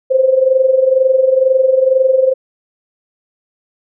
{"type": "tone with amplitude modulation", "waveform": "sine", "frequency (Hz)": 523.3, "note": "C5", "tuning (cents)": 0, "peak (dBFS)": -5, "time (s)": [0.1, 2.34], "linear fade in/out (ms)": 20, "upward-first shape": "sine", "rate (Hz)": 22.1, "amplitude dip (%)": 70, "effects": []}